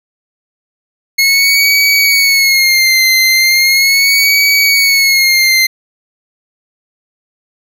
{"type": "tone with vibrato", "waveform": "25% pulse", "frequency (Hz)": 2168, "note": "C#7", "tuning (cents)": -39, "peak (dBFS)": -3, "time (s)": [1.18, 5.67], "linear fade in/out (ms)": 10, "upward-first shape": "sine", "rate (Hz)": 0.38, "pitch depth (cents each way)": 78, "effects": []}